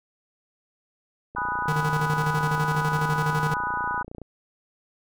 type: click train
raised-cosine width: 2 ms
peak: -25 dBFS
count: 85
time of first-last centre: 1.35-4.217 s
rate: 29.3 Hz
type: chord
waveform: sine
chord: G# minor seventh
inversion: none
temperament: equal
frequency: 830.6 / 987.8 / 1244.5 / 1480 Hz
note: G#5 / B5 / D#6 / F#6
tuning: 0 / 0 / 0 / 0 cents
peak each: -34 / -28 / -32 / -30 dBFS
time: 1.36-4.03 s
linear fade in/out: 10 ms
type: tone with tremolo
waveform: square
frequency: 152.5 Hz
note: D#3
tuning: 34 cents flat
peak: -23 dBFS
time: 1.68-3.54 s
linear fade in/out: 2 ms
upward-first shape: square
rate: 12 Hz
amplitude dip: 55%
effects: none